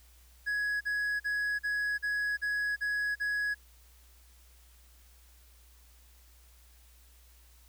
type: tone bursts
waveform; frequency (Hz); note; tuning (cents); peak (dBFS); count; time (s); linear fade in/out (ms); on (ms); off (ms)
triangle; 1673; G#6; +12; -27; 8; 0.46-3.547; 20; 350; 41
effects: added 60 Hz sine -57 dBFS peak until 7.68 s + white hiss -63 dBFS RMS until 7.68 s